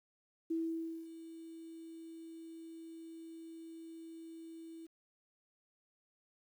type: tone with ADSR envelope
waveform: sine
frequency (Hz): 327.6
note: E4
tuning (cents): -11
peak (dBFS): -32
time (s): 0.5-4.87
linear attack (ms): 10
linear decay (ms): 550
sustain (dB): -15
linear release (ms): 14
effects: 11-bit